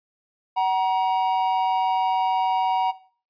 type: tone pair together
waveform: triangle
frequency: 752.7 / 947 Hz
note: F#5 / A#5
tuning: +29 / +27 cents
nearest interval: major third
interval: 398 cents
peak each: -20 / -19 dBFS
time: 0.56-2.92 s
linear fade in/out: 20 ms
effects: noise-tail reverb RT60 0.4 s tail -17 dB re dry + resampled to 11025 Hz